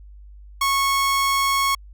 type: tone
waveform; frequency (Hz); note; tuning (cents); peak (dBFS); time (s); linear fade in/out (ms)
sawtooth; 1100; C#6; -14; -14; 0.61-1.75; 5
effects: added 50 Hz sine -40 dBFS peak until 1.93 s